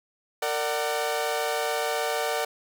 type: tone cluster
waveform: sawtooth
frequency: 458.8 / 592 / 749 Hz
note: A#4 / D5 / F#5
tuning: -28 / +14 / +21 cents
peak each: -26 dBFS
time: 0.42-2.45 s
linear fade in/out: 5 ms
effects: none